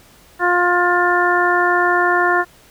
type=harmonic tone; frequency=353.7 Hz; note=F4; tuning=22 cents sharp; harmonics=1 / 2 / 3 / 4 / 5; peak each=-19 / -19 / -19 / -19 / -19 dBFS; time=0.39-2.45 s; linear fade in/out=50 ms; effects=pink hiss -48 dBFS RMS until 2.7 s